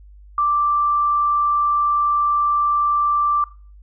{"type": "tone", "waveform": "sine", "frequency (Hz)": 1174.7, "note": "D6", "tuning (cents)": 0, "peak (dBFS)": -15, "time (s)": [0.38, 3.44], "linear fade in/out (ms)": 2, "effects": ["noise-tail reverb RT60 0.4 s tail -21 dB re dry", "added 50 Hz sine -41 dBFS peak until 3.82 s"]}